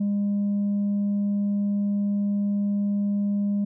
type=tone; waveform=sine; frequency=202.9 Hz; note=G#3; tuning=40 cents flat; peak=-19 dBFS; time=0-3.65 s; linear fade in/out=10 ms; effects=tanh soft clip ceiling -20 dBFS